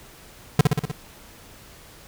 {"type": "tone with echo", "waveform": "square", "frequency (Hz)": 146.83, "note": "D3", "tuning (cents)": 0, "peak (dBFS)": -11, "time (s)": [0.59, 0.61], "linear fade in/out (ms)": 2, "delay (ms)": 61, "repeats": 5, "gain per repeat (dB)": -3, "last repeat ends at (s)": 0.915, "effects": ["pink hiss -47 dBFS RMS until 2.07 s"]}